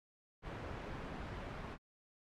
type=low-pass noise; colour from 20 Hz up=pink; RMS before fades=-45 dBFS; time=0.42-1.78 s; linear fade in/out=50 ms; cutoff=1900 Hz; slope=12 dB/octave; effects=MP3 64 kbps